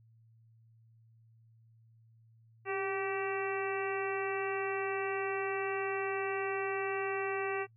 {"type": "harmonic tone with a mistuned harmonic", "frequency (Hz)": 385.6, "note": "G4", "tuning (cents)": -28, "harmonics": [1, 2, 3, 4, 5, 6, 7], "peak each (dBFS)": [-35, -40, -41, -44, -42, -45, -44], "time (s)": [2.65, 7.67], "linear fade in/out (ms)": 50, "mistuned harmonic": 1, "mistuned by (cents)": 39, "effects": ["noise-tail reverb RT60 0.1 s tail -25 dB re dry", "added 113 Hz sine -60 dBFS peak until 7.76 s"]}